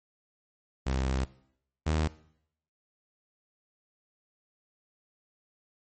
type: tone pair in turn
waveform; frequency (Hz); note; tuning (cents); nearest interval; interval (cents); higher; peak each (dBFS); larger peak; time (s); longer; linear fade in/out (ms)
sawtooth; 65.6 / 78.01; C2 / D#2; +5 / +5; minor third; 300; second; -23 / -21; second; 0.86-1.25 / 1.86-2.08; first; 10
effects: noise-tail reverb RT60 0.7 s tail -20 dB re dry + MP3 32 kbps